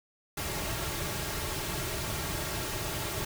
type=noise with comb filter; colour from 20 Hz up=pink; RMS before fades=-34 dBFS; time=0.37-3.25 s; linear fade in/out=5 ms; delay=4 ms; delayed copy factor=-0.6; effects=none